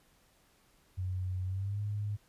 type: tone with pitch glide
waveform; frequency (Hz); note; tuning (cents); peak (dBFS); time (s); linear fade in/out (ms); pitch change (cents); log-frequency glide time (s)
sine; 92.3 to 103.6; F#2 to G#2; -4 to -4; -32; 0.97-2.17; 20; +200; 1.45-1.81
effects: pink hiss -67 dBFS RMS until 2.28 s + resampled to 32000 Hz